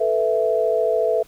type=chord; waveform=sine; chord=A suspended second; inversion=none; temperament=equal; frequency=440 / 493.9 / 659.3 Hz; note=A4 / B4 / E5; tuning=0 / 0 / 0 cents; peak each=-21 / -22 / -20 dBFS; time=0-1.23 s; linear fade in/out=10 ms; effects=pink hiss -52 dBFS RMS until 1.27 s